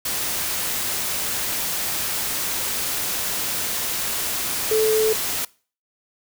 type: tone in noise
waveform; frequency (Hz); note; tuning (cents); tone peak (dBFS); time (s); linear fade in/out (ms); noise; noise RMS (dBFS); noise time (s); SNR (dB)
sine; 436.3; A4; -15; -16; 4.71-5.13; 5; white; -25; 0.05-5.45; +6
effects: noise-tail reverb RT60 0.4 s tail -23 dB re dry